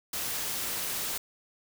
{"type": "noise", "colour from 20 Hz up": "white", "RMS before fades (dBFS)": -33, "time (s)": [0.13, 1.18], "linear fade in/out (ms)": 5, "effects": []}